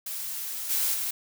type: noise with level steps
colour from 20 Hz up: blue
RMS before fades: -34 / -26 / -30 dBFS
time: 0.06-1.11 s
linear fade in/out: 5 ms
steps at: 0.69 / 0.93 s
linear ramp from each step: 20 ms
effects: none